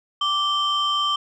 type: tone pair together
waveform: sine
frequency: 1170 / 3124 Hz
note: D6 / G7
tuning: -7 / -7 cents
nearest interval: octave + perfect fourth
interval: 1700 cents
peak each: -20 dBFS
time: 0.21-1.16 s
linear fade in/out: 5 ms
effects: tanh soft clip ceiling -16 dBFS